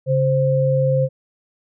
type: tone pair together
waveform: sine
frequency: 138.6 / 523.3 Hz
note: C#3 / C5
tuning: 0 / 0 cents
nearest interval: octave + major seventh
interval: 2300 cents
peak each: -17 dBFS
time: 0.06-1.09 s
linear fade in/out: 50 ms
effects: none